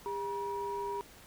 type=tone pair together; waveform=sine; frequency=403.3 / 959.2 Hz; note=G4 / A#5; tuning=+49 / +49 cents; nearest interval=octave + minor third; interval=1500 cents; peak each=-36 / -35 dBFS; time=0.06-1.01 s; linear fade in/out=0 ms; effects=tanh soft clip ceiling -28 dBFS + pink hiss -55 dBFS RMS until 1.26 s